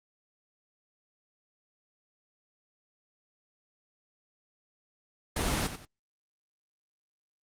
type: noise with echo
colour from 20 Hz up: pink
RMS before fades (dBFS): -29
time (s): 5.36-5.67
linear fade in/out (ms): 5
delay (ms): 91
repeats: 2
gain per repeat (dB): -10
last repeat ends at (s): 5.852
effects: low-pass 11000 Hz 12 dB/octave + Opus 24 kbps